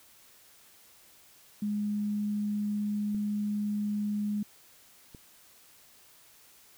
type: tone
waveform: sine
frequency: 207.7 Hz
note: G#3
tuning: in tune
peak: -28 dBFS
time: 1.62-4.43 s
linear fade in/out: 5 ms
type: clicks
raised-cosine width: 3 ms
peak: -34 dBFS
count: 2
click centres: 3.147 / 5.148 s
effects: white hiss -58 dBFS RMS until 6.77 s